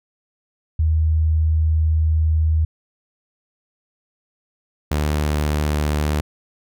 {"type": "tone pair in turn", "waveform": ["sine", "sawtooth"], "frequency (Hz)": [79, 74.83], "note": ["D#2", "D2"], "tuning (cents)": [27, 33], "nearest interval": "minor second", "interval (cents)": 94, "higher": "first", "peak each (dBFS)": -14, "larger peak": "neither", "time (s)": [[0.79, 2.65], [4.91, 6.21]], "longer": "first", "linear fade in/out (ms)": 5, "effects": []}